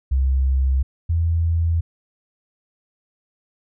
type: tone pair in turn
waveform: sine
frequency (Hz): 66.3 / 83.15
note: C2 / E2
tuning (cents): +23 / +16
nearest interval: major third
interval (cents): 393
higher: second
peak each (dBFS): -15 / -16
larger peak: first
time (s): 0.11-0.83 / 1.09-1.81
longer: neither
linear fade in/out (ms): 10
effects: none